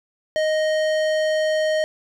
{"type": "tone with tanh clipping", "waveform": "sine", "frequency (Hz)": 622.3, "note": "D#5", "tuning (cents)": 0, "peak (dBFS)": -20, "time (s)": [0.36, 1.84], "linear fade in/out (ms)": 0, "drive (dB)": 17, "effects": []}